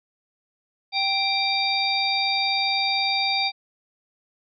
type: harmonic tone with a mistuned harmonic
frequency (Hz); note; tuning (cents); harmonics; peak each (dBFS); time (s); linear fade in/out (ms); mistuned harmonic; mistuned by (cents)
784; G5; 0; 1 / 3 / 5 / 6; -26 / -26 / -26 / -26; 0.92-3.52; 50; 5; -97
effects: none